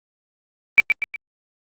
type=tone with echo; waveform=sine; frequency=2322 Hz; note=D7; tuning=20 cents flat; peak=-5 dBFS; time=0.78-0.8 s; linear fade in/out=0 ms; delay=120 ms; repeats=3; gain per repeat=-7 dB; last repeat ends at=1.16 s; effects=Opus 32 kbps